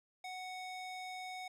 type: tone with band-pass filter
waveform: square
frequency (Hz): 741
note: F#5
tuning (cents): +2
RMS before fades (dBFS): -45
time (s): 0.24-1.48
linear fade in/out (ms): 5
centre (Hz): 2500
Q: 0.55
effects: none